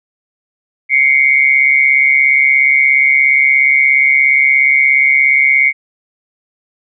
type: tone pair together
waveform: sine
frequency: 2102 / 2239 Hz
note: C7 / C#7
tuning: +7 / +17 cents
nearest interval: minor second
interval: 110 cents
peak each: -10 / -10 dBFS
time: 0.89-5.73 s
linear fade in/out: 50 ms
effects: none